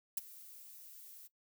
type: noise with ADSR envelope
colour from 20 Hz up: violet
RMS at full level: -34 dBFS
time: 0.17-1.28 s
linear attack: 4 ms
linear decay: 22 ms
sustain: -20 dB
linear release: 17 ms
effects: noise-tail reverb RT60 0.1 s tail -18 dB re dry